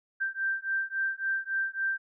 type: beating tone pair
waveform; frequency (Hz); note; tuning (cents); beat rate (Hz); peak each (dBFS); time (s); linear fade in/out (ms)
sine; 1568 / 1571.6; G6 / G6; 0 / +4; 3.6; -31; 0.2-1.98; 20
effects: none